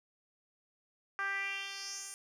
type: tone with band-pass filter sweep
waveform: 10% pulse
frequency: 394 Hz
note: G4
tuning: 9 cents sharp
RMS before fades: -39 dBFS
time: 1.19-2.14 s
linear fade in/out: 0 ms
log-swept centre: 1400 to 8800 Hz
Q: 3.4
effects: none